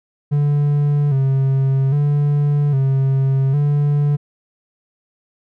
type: tone with vibrato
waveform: triangle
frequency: 140 Hz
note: C#3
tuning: 18 cents sharp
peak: -11 dBFS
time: 0.31-4.17 s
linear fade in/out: 20 ms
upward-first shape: square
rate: 0.62 Hz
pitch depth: 66 cents each way
effects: none